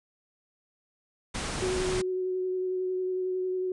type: low-pass noise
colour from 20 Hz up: pink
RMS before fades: -33 dBFS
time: 1.34-2.02 s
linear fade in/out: 10 ms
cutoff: 9900 Hz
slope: 96 dB/octave
type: tone with vibrato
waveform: sine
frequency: 370 Hz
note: F#4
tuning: in tune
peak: -27 dBFS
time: 1.62-3.72 s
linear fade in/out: 2 ms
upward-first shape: sine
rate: 11 Hz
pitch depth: 14 cents each way
effects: none